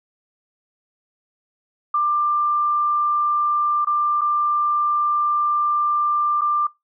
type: tone with dropouts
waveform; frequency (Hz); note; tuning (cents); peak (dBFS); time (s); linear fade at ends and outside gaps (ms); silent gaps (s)
sine; 1188; D6; +20; -16; 1.94-6.67; 5; 3.848-3.87 / 4.211-4.215 / 6.411-6.416
effects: noise-tail reverb RT60 0.2 s tail -23 dB re dry